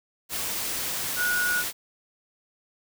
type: tone in noise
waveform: sine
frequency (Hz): 1456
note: F#6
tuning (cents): -28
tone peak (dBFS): -23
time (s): 1.16-1.64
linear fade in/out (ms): 50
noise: white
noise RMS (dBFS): -30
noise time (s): 0.29-1.73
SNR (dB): +4
effects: none